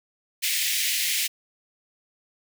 pink high-pass noise, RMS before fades -25 dBFS, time 0.42-1.28 s, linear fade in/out 20 ms, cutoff 2000 Hz, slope 48 dB/octave, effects none

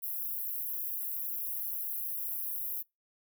white high-pass noise, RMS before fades -36 dBFS, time 0.02-2.83 s, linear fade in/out 20 ms, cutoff 11000 Hz, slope 96 dB/octave, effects noise-tail reverb RT60 0.2 s tail -24 dB re dry

